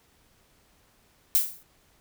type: noise with exponential decay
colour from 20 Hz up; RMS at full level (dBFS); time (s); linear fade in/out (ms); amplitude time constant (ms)
violet; -18; 1.35-1.63; 0; 60
effects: pink hiss -63 dBFS RMS until 2 s